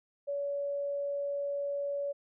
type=tone; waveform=sine; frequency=567 Hz; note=C#5; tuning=39 cents sharp; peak=-31 dBFS; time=0.27-2.13 s; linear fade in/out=20 ms; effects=none